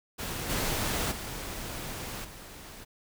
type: noise with level steps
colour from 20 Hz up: pink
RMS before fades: -35 / -30 / -38 / -46 dBFS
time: 0.18-2.85 s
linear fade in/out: 20 ms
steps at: 0.49 / 1.11 / 2.24 s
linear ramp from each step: 10 ms
effects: none